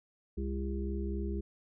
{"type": "harmonic tone with a mistuned harmonic", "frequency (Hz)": 67, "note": "C2", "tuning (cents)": 42, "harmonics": [1, 3, 5, 6], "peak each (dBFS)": [-34, -39, -41, -42], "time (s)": [0.37, 1.41], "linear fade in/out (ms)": 10, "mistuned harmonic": 5, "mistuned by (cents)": 16, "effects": []}